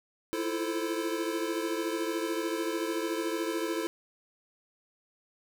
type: chord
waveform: square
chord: F major seventh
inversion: third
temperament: equal with one note detuned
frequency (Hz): 329.6 / 343.2 / 440 / 523.3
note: E4 / F4 / A4 / C5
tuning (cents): 0 / -30 / 0 / 0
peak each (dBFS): -34 / -37 / -36 / -40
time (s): 0.33-3.87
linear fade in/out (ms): 0
effects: none